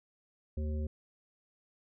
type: harmonic tone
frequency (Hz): 76.1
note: D#2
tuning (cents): -38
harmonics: 1 / 3 / 5 / 7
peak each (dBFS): -32 / -42 / -47 / -49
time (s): 0.57-0.87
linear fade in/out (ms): 5
effects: none